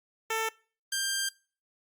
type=tone pair in turn; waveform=10% pulse; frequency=445.4 / 1587.2 Hz; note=A4 / G6; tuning=+21 / +21 cents; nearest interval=octave + minor seventh; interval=2200 cents; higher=second; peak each=-20 dBFS; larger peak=neither; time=0.3-0.49 / 0.92-1.29 s; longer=second; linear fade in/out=5 ms; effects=noise-tail reverb RT60 0.4 s tail -24 dB re dry + Opus 48 kbps